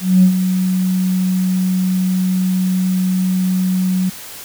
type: tone with ADSR envelope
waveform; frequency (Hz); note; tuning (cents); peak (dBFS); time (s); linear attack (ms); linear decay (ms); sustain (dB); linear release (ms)
sine; 185; F#3; 0; -4; 0-4.1; 230; 88; -9; 12
effects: tanh soft clip ceiling -1 dBFS + white hiss -33 dBFS RMS until 4.44 s